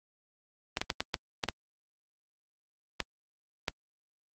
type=clicks; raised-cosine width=0.2 ms; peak=-11 dBFS; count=9; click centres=0.771 / 0.815 / 0.902 / 1.005 / 1.142 / 1.438 / 1.487 / 3.003 / 3.682 s; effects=high-pass 60 Hz 12 dB/octave + Opus 32 kbps